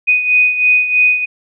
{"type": "beating tone pair", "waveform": "sine", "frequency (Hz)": [2489, 2492.1], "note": ["D#7", "D#7"], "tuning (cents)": [0, 2], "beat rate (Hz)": 3.1, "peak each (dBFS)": [-10, -16], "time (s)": [0.07, 1.26], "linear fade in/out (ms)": 20, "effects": []}